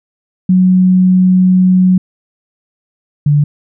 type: tone pair in turn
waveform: sine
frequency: 184.4 / 146.36 Hz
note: F#3 / D3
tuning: -6 / -6 cents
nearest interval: major third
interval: 400 cents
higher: first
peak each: -5 / -6 dBFS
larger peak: first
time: 0.49-1.98 / 3.26-3.44 s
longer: first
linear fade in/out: 5 ms
effects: none